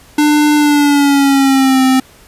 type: tone with pitch glide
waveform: square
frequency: 298.3 to 261.2 Hz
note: D4 to C4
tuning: +27 to -3 cents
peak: -8 dBFS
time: 0.18-2 s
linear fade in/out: 5 ms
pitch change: -230 cents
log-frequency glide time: 0.55-1.83 s
effects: pink hiss -43 dBFS RMS until 2.27 s + resampled to 32000 Hz